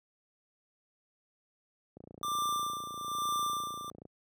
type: click train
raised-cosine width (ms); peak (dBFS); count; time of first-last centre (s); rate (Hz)
2; -35; 61; 1.97-4.053; 28.8
type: tone with tremolo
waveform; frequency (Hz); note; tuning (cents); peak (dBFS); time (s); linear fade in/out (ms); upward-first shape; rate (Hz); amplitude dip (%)
square; 1185; D6; +15; -30; 2.23-3.9; 0; sine; 1.1; 70
effects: high-pass 100 Hz 12 dB/octave

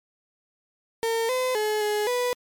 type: tone with pitch steps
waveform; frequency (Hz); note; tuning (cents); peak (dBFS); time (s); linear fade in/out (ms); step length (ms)
35% pulse; 455.5 / 510 / 426.2 / 419.9 / 492.5; A#4 / C5 / G#4 / G#4 / B4; -40 / -44 / +45 / +19 / -5; -21; 1.03-2.33; 0; 260
effects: MP3 96 kbps

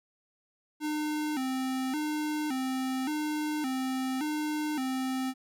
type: tone with vibrato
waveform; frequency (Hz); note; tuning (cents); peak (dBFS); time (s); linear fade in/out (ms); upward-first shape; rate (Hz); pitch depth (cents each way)
square; 281.2; C#4; +25; -30; 0.8-5.34; 50; square; 0.88; 130
effects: none

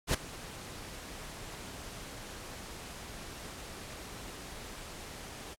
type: noise with ADSR envelope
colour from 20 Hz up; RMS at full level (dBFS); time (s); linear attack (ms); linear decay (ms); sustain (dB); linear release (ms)
pink; -26; 0.07-5.55; 73; 4; -19; 19
effects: low-pass 11000 Hz 12 dB/octave + AAC 64 kbps

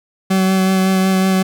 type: tone with vibrato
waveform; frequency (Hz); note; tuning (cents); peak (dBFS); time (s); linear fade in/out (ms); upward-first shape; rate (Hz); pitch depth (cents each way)
40% pulse; 189.3; F#3; +40; -11; 0.3-1.43; 10; sine; 5.4; 13
effects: none

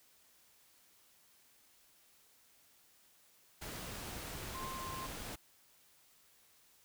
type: tone in noise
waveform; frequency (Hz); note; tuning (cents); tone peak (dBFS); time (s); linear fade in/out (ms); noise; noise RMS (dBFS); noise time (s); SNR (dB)
sine; 1052; C6; +9; -43; 4.54-5.07; 10; pink; -45; 3.61-5.36; -1
effects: white hiss -67 dBFS RMS until 6.84 s

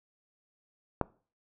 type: click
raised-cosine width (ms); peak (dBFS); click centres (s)
1; -12; 1.013
effects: noise-tail reverb RT60 0.4 s tail -22 dB re dry

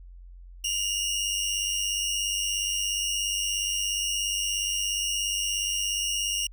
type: tone pair together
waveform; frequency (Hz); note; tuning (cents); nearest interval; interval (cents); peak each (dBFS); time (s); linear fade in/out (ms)
20% pulse; 2798 / 2895; F7 / F#7; +3 / -38; minor second; 59; -24; 0.64-6.47; 5
effects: added 44 Hz sine -43 dBFS peak until 6.52 s

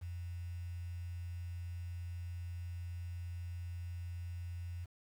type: tone with quantisation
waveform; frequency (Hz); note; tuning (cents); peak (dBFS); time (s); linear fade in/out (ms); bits
sine; 87.2; F2; -2; -40; 0.01-4.86; 20; 10
effects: none

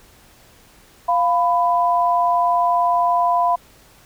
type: tone pair together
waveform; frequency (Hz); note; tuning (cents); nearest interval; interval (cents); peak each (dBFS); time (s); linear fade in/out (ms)
sine; 698.5 / 996.8; F5 / B5; 0 / +16; tritone; 616; -17; 1.08-3.56; 10
effects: pink hiss -50 dBFS RMS until 4.05 s

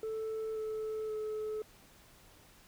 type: tone with pitch steps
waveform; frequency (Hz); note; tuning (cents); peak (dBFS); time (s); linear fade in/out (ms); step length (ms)
sine; 440 / 435.2 / 430.4; A4 / A4 / A4; 0 / -19 / -38; -32; 0.03-1.62; 2; 530
effects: tanh soft clip ceiling -34 dBFS + pink hiss -60 dBFS RMS until 2.67 s

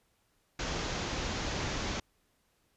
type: low-pass noise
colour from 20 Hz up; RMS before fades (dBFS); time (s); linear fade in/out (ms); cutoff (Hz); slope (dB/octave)
pink; -35; 0.59-2; 5; 7000; 96
effects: pink hiss -73 dBFS RMS until 2.76 s + resampled to 32000 Hz

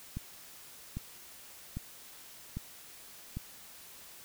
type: click train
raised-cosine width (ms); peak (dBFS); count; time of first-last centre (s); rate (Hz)
5; -24; 5; 0.17-3.37; 1.25
effects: white hiss -52 dBFS RMS until 4.24 s

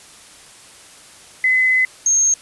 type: tone pair in turn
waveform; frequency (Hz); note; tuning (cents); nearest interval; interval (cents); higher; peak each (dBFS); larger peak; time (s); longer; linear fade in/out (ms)
sine; 2029 / 6442; B6 / G8; +46 / +46; octave + minor sixth; 2000; second; -12; neither; 1.44-1.85 / 2.06-2.34; first; 2
effects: white hiss -43 dBFS RMS until 2.41 s + resampled to 24000 Hz

